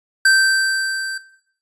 square tone with level ramp, 1559 Hz, G6, 10 cents flat, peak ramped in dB -10 to -25 dBFS, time 0.25-1.18 s, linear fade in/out 5 ms, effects noise-tail reverb RT60 0.7 s tail -17 dB re dry + resampled to 24000 Hz

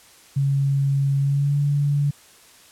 sine tone with pitch glide, 138.59 to 143.73 Hz, C#3 to D3, 0 to -37 cents, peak -17 dBFS, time 0.36-2.11 s, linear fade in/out 10 ms, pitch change +63 cents, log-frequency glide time 1.19-1.58 s, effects white hiss -50 dBFS RMS until 2.71 s + low-pass 11000 Hz 12 dB/octave

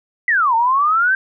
sine exponential two-way sweep, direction down then up, 2026 to 890 to 1591 Hz, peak -12 dBFS, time 0.28-1.15 s, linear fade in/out 2 ms, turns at 0.55 s, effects none

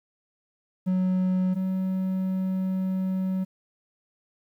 triangle tone pair in turn, 185 / 187.91 Hz, F#3 / F#3, 0 / +27 cents, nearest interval unison, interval 27 cents, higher second, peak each -19 / -22 dBFS, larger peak first, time 0.86-1.55 / 1.55-3.45 s, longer second, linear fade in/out 20 ms, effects 10-bit

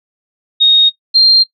sine tone pair in turn, 3729 / 4186 Hz, A#7 / C8, 0 / 0 cents, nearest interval major second, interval 200 cents, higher second, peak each -4 dBFS, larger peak neither, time 0.6-0.9 / 1.14-1.44 s, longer neither, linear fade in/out 20 ms, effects noise-tail reverb RT60 0.1 s tail -19 dB re dry

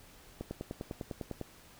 click train, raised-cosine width 2 ms, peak -24 dBFS, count 11, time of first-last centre 0.41-1.413 s, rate 9.97 Hz, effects pink hiss -57 dBFS RMS until 1.79 s

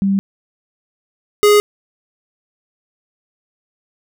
sine / square tone pair in turn, 196 / 415.3 Hz, G3 / G#4, 0 / 0 cents, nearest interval octave + minor second, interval 1300 cents, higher second, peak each -12 / -8 dBFS, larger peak second, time 0.02-0.19 / 1.43-1.6 s, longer neither, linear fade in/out 0 ms, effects none

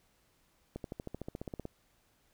accelerating click train, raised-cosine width 2 ms, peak -26 dBFS, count 14, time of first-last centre 0.76-1.654 s, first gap 82 ms, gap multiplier 0.97, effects pink hiss -71 dBFS RMS until 2.33 s

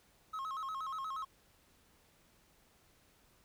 triangle tone with vibrato, 1174.7 Hz, D6, in tune, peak -36 dBFS, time 0.33-1.25 s, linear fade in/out 10 ms, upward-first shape square, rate 8.4 Hz, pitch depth 150 cents each way, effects pink hiss -68 dBFS RMS until 3.44 s

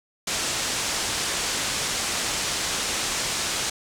white low-pass noise, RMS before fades -27 dBFS, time 0.27-3.7 s, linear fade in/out 5 ms, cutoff 8200 Hz, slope 24 dB/octave, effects none

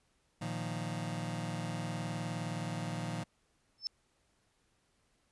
sawtooth chord, Bb suspended fourth, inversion none, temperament just, 116.54 / 155.39 / 174.81 Hz, Bb2 / Eb3 / F3, 0 / -2 / +2 cents, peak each -36 dBFS, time 0.41-3.24 s, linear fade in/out 10 ms
sine tone with exponential growth, 5274 Hz, E8, in tune, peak -29 dBFS, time 3.78-3.87 s, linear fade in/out 0 ms, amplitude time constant 18 ms
effects pink hiss -74 dBFS RMS until 5.31 s + resampled to 24000 Hz

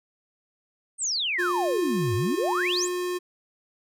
sine exponential two-way sweep, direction down then up, 8990 to 95.9 to 8990 Hz, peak -24 dBFS, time 0.98-2.89 s, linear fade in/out 50 ms, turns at 2.15 s
square tone with pitch glide, 355.2 to 358.5 Hz, F4 to F4, +29 to +45 cents, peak -27 dBFS, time 1.38-3.19 s, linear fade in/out 20 ms, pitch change +16 cents, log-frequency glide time 1.74-2.21 s
effects none

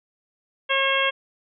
harmonic tone, 542 Hz, C#5, 39 cents flat, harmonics 1 / 2 / 3 / 4 / 5 / 6, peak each -26 / -26 / -26 / -26 / -26 / -26 dBFS, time 0.69-1.11 s, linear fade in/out 20 ms, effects none

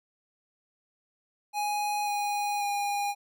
square tone with pitch steps, 830.6 / 822 / 813.5 Hz, G#5 / G#5 / G#5, 0 / -18 / -36 cents, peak -28 dBFS, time 1.53-3.15 s, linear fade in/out 50 ms, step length 540 ms, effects none

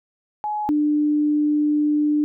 sine tone pair in turn, 843 / 298 Hz, G#5 / D4, +26 / +25 cents, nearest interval octave + tritone, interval 1801 cents, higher first, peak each -22 / -16 dBFS, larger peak second, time 0.44-0.69 / 0.69-2.24 s, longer second, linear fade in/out 0 ms, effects none

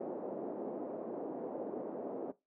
white band-pass noise, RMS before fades -41 dBFS, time 0-2.32 s, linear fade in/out 10 ms, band 240 to 590 Hz, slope 24 dB/octave, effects noise-tail reverb RT60 0.2 s tail -17 dB re dry

